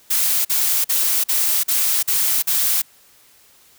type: noise bursts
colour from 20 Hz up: blue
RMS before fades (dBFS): -18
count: 7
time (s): 0.1-2.82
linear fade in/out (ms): 10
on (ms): 350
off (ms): 45
effects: white hiss -52 dBFS RMS until 3.78 s